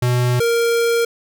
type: tone pair in turn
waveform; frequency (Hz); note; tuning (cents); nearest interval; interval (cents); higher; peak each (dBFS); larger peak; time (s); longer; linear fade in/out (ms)
square; 123.47 / 466.2; B2 / A#4; 0 / 0; octave + major seventh; 2300; second; -15; neither; 0.02-0.4 / 0.4-1.05; second; 5
effects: none